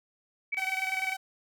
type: tone with tremolo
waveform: sine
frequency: 2279 Hz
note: C#7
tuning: 47 cents sharp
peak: -27 dBFS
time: 0.52-1.14 s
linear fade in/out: 10 ms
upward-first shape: square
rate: 20 Hz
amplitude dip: 75%
type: tone with vibrato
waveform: sawtooth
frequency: 760 Hz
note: F#5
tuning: 46 cents sharp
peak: -31 dBFS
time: 0.57-1.17 s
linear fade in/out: 10 ms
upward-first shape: sine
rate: 9.2 Hz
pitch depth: 16 cents each way
effects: none